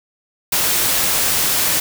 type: noise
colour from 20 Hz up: white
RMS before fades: -17 dBFS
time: 0.52-1.8 s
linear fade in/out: 5 ms
effects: none